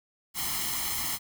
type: noise with comb filter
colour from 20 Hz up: white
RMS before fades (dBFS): -31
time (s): 0.34-1.19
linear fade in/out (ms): 50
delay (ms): 0.96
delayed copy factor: +0.8
effects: none